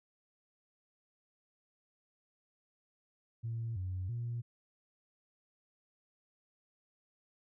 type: tone with pitch steps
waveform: sine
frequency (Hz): 114.8 / 92.3 / 118.5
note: A#2 / F#2 / A#2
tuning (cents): -26 / -4 / +29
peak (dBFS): -34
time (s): 3.43-4.42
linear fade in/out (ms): 20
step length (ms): 330
effects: tanh soft clip ceiling -31 dBFS